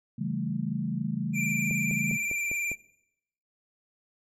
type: chord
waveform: sine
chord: A dominant seventh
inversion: first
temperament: equal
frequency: 138.59 / 164.81 / 196 / 220 Hz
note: C#3 / E3 / G3 / A3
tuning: 0 / 0 / 0 / 0 cents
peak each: -34 dBFS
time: 0.18-2.17 s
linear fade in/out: 10 ms
type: tone with vibrato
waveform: square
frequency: 2367 Hz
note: D7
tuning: 13 cents sharp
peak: -29 dBFS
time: 1.33-2.76 s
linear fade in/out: 50 ms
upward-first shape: square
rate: 19 Hz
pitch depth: 25 cents each way
type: click train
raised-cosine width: 2 ms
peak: -26 dBFS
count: 6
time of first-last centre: 1.71-2.716 s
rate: 4.97 Hz
effects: noise-tail reverb RT60 0.8 s tail -20 dB re dry + low-pass 12000 Hz 12 dB/octave